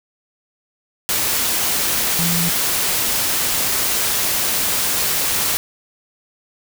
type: tone in noise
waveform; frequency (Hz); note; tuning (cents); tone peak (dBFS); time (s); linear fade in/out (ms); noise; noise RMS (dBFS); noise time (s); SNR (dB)
sine; 170.3; F3; -43; -20; 2.19-2.49; 0; white; -19; 1.09-5.57; -4
effects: none